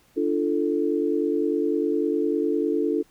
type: chord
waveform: sine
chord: D minor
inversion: none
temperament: equal with one note detuned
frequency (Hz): 293.7 / 343.6 / 440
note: D4 / F4 / A4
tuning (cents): 0 / -28 / 0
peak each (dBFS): -25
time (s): 0.16-3.03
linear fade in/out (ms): 20
effects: pink hiss -60 dBFS RMS until 3.1 s